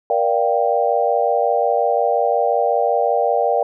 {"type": "chord", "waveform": "sine", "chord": "G minor seventh", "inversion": "first", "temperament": "equal with one note detuned", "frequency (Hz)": [472.4, 587.3, 698.5, 784], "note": ["Bb4", "D5", "F5", "G5"], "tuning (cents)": [23, 0, 0, 0], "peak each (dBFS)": -20, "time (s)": [0.1, 3.63], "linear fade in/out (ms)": 2, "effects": []}